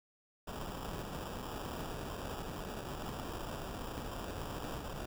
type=noise with sample-and-hold; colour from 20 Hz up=pink; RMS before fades=-42 dBFS; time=0.47-5.06 s; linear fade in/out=10 ms; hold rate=2100 Hz; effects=none